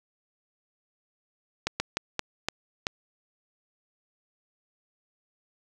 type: slowing click train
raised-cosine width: 0.2 ms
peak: -9 dBFS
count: 6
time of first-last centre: 1.67-2.868 s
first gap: 130 ms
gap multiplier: 1.31
effects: none